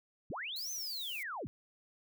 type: linear two-way sweep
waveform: sine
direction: up then down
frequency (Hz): 71.2 to 6272 to 71.2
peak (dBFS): -38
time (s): 0.3-1.47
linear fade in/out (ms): 0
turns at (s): 0.71
type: noise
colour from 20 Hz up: violet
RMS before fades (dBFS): -47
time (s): 0.56-1.23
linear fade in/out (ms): 2
effects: none